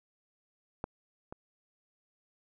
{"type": "clicks", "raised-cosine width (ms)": 1, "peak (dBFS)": [-20, -28], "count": 2, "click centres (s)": [0.841, 1.325], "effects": []}